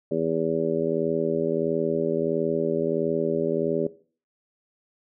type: harmonic tone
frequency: 81.5 Hz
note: E2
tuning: 19 cents flat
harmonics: 2 / 3 / 4 / 5 / 6 / 7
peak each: -33 / -30 / -30 / -27 / -33 / -29 dBFS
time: 0.11-3.87 s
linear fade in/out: 5 ms
effects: noise-tail reverb RT60 0.4 s tail -17 dB re dry